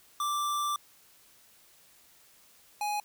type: tone pair in turn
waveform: square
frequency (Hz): 1174.7 / 832.5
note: D6 / G#5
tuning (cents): 0 / +4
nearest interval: tritone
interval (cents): 596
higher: first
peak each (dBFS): -29 / -30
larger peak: first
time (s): 0.2-0.76 / 2.81-3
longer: first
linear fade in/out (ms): 2
effects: white hiss -60 dBFS RMS until 3.04 s